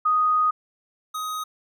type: tone pair in turn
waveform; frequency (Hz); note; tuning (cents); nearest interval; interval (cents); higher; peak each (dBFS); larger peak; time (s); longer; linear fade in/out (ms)
sine / square; 1244.5 / 1255.3; D#6 / D#6; 0 / +15; unison; 15; second; -17 / -28; first; 0.05-0.51 / 1.14-1.44; first; 10
effects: none